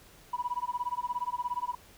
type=tone with tremolo; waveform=sine; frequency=979 Hz; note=B5; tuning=15 cents flat; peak=-26 dBFS; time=0.33-1.75 s; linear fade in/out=5 ms; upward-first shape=sine; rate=17 Hz; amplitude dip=100%; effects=tanh soft clip ceiling -22 dBFS + pink hiss -56 dBFS RMS until 1.97 s